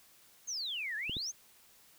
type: exponential two-way sweep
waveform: sine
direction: down then up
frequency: 6645 to 1661.2 to 6645 Hz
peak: -35 dBFS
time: 0.47-1.32 s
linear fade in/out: 20 ms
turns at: 0.96 s
type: clicks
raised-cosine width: 3 ms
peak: -29 dBFS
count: 2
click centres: 1.096 / 1.168 s
effects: white hiss -62 dBFS RMS until 1.98 s